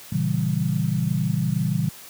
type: chord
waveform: sine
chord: A# diminished seventh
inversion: none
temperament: equal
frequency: 116.54 / 138.59 / 164.81 / 196 Hz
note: A#2 / C#3 / E3 / G3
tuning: 0 / 0 / 0 / 0 cents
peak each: -27 / -25 / -24 / -27 dBFS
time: 0.12-1.89 s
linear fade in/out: 5 ms
effects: white hiss -43 dBFS RMS until 2.09 s + high-pass 60 Hz 12 dB/octave